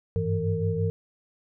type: tone cluster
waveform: sine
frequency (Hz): 96.4 / 102.3 / 163.5 / 455.8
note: G2 / G#2 / E3 / A#4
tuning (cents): -28 / -26 / -14 / -39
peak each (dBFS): -29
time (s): 0.16-0.9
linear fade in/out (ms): 0
effects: none